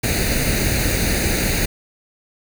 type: noise with comb filter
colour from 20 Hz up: pink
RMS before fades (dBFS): -19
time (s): 0.03-1.66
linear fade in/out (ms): 10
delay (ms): 0.46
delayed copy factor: +0.75
effects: none